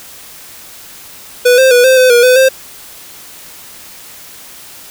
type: tone with pitch steps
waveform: square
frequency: 493.1 / 525 / 489.2 / 521 / 510 / 478.5 / 505 / 527 Hz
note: B4 / C5 / B4 / C5 / C5 / A#4 / B4 / C5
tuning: -3 / +6 / -16 / -7 / -44 / +45 / +39 / +12 cents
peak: -5 dBFS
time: 1.45-2.49 s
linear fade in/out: 10 ms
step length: 130 ms
effects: white hiss -34 dBFS RMS until 4.9 s